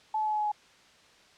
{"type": "tone with pitch steps", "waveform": "sine", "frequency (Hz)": [866, 860.5, 855.1, 849.6, 844.3, 838.9], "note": ["A5", "A5", "A5", "G#5", "G#5", "G#5"], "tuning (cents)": [-28, -39, -50, 39, 28, 17], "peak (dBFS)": -26, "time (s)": [0.14, 0.518], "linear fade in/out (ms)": 5, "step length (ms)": 63, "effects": ["white hiss -58 dBFS RMS until 1.37 s", "low-pass 5000 Hz 12 dB/octave"]}